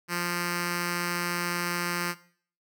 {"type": "tone with notch filter", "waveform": "5% pulse", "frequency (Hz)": 174.61, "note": "F3", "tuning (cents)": 0, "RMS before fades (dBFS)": -30, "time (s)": [0.08, 2.15], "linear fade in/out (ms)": 50, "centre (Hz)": 640, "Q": 0.92, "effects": ["noise-tail reverb RT60 0.5 s tail -17 dB re dry"]}